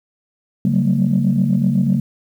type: tone cluster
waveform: sine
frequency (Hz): 140 / 185.4 / 193.3 / 228.6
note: C#3 / F#3 / G3 / A#3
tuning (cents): +18 / +4 / -24 / -34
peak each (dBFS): -18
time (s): 0.65-2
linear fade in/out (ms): 2
effects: tanh soft clip ceiling -6 dBFS + 8-bit